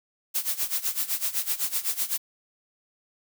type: noise with tremolo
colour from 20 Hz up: blue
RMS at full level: -25 dBFS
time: 0.34-2.18 s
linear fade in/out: 20 ms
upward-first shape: sine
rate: 7.9 Hz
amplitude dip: 85%
effects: none